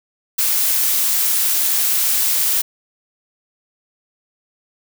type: noise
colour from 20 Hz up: blue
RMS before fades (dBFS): -17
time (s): 0.38-2.62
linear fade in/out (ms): 10
effects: none